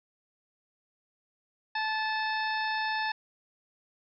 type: harmonic tone with a mistuned harmonic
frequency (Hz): 871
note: A5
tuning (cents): -18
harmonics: 1 / 2 / 3 / 4 / 5 / 6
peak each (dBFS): -31 / -32 / -39 / -41 / -42 / -44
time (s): 1.75-3.12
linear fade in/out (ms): 5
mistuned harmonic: 4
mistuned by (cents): +74
effects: none